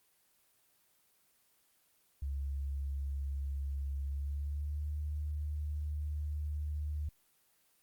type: tone with pitch glide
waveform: sine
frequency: 69.3 to 74.7 Hz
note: C#2 to D2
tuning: 0 to +30 cents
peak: -34 dBFS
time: 2.22-7.09 s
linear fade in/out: 5 ms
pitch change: +130 cents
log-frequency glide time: 4.04-4.88 s
effects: white hiss -71 dBFS RMS until 7.82 s + Opus 24 kbps